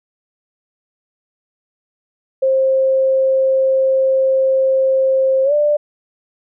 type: tone with pitch glide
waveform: sine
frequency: 530 to 591.5 Hz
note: C5 to D5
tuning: +22 to +12 cents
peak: -11 dBFS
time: 2.42-5.77 s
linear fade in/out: 10 ms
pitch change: +190 cents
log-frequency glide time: 5.44-5.53 s
effects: none